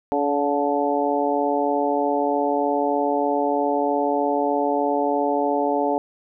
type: harmonic tone with a mistuned harmonic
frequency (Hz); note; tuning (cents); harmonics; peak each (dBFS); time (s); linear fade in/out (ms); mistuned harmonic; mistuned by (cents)
143.2; D3; -43; 2 / 3 / 4 / 5 / 6; -25 / -25 / -25 / -25 / -25; 0.12-5.98; 0; 6; +26
effects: none